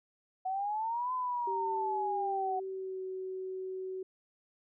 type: exponential two-way sweep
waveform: sine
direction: up then down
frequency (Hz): 740 to 1022 to 740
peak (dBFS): -31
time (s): 0.45-2.6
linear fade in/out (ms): 10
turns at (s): 1.13
type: tone with pitch glide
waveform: sine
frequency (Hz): 387.5 to 375.6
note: G4 to F#4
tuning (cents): -20 to +26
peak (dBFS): -36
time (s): 1.47-4.03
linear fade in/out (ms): 5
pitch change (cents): -54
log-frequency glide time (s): 2.38-3.02
effects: none